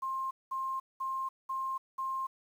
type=tone bursts; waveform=sine; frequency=1060 Hz; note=C6; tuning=22 cents sharp; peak=-32 dBFS; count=5; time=0.02-2.27 s; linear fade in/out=10 ms; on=290 ms; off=200 ms; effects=10-bit